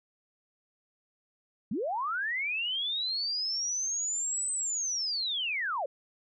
sine linear two-way sweep, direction up then down, 169.1 to 8190 to 496.8 Hz, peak -29 dBFS, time 1.71-5.86 s, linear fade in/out 5 ms, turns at 4.52 s, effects none

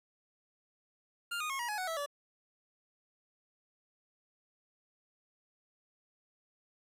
25% pulse tone with pitch steps, 1400 / 1232.9 / 1085.8 / 956.2 / 842.1 / 741.6 / 653.1 / 575.2 Hz, F6 / D#6 / C#6 / A#5 / G#5 / F#5 / E5 / D5, +4 / -16 / -36 / +44 / +24 / +4 / -16 / -36 cents, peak -31 dBFS, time 1.31-2.062 s, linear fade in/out 10 ms, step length 94 ms, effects resampled to 32000 Hz + 10-bit

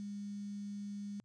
sine tone with quantisation, 203.1 Hz, G#3, 38 cents flat, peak -40 dBFS, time 0-1.2 s, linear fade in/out 0 ms, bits 10, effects added 118 Hz sine -70 dBFS peak until 1.24 s + resampled to 22050 Hz

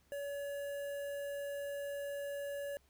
square tone with notch filter, 567 Hz, C#5, 39 cents sharp, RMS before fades -41 dBFS, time 0.12-2.77 s, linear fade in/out 0 ms, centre 4500 Hz, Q 0.62, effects added 68 Hz sine -70 dBFS peak until 2.89 s + pink hiss -72 dBFS RMS until 2.89 s

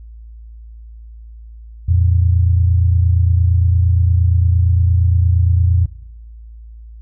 sine tone pair together, 85.6 / 114.26 Hz, F2 / A#2, -34 / -34 cents, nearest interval perfect fourth, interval 500 cents, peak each -10 / -18 dBFS, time 1.88-5.86 s, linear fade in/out 10 ms, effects noise-tail reverb RT60 1.0 s tail -22 dB re dry + added 56 Hz sine -33 dBFS peak until 7.01 s

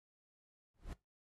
brown noise with exponential growth, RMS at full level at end -39 dBFS, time 0.74-0.93 s, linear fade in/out 2 ms, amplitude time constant 41 ms, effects noise-tail reverb RT60 0.2 s tail -19 dB re dry + AAC 32 kbps

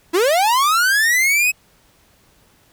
45% pulse linear sweep, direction up, 314.8 to 2576 Hz, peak -13 dBFS, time 0.13-1.52 s, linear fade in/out 20 ms, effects pink hiss -55 dBFS RMS until 2.72 s

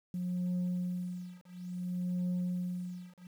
sine tone with tremolo, 179.5 Hz, F3, 48 cents sharp, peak -27 dBFS, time 0.14-3.27 s, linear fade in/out 2 ms, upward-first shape triangle, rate 0.58 Hz, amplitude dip 100%, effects tanh soft clip ceiling -29 dBFS + 10-bit

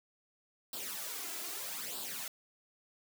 white noise with flanger, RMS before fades -41 dBFS, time 0.73-2.28 s, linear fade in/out 2 ms, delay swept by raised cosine 0.23 to 3.03 ms, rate 0.8 Hz, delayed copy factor +0.7, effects high-pass 200 Hz 12 dB/octave

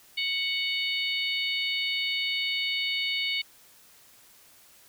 harmonic tone, 740 Hz, F#5, in tune, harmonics 3 / 4 / 5 / 6, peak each -30 / -31 / -33 / -35 dBFS, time 0.17-3.42 s, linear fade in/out 10 ms, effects white hiss -56 dBFS RMS until 4.88 s

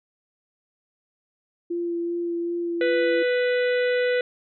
sine tone with vibrato, 342.8 Hz, F4, 32 cents flat, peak -24 dBFS, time 1.7-3.23 s, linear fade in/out 10 ms, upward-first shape sine, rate 2.6 Hz, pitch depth 12 cents each way
harmonic tone, 494.7 Hz, B4, 3 cents sharp, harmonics 1 / 3 / 4 / 5 / 6 / 7 / 8, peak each -20 / -30 / -31 / -37 / -41 / -41 / -42 dBFS, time 2.81-4.21 s, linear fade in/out 2 ms
effects none

